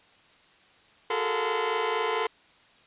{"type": "tone cluster", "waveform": "sawtooth", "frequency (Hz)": [372.7, 429.9, 454.1, 713, 1023], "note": ["F#4", "A4", "A#4", "F5", "C6"], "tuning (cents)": [13, -40, -45, 36, -39], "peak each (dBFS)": [-34, -27, -26, -33, -26], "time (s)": [1.1, 2.27], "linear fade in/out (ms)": 5, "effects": ["white hiss -58 dBFS RMS until 2.86 s", "resampled to 8000 Hz"]}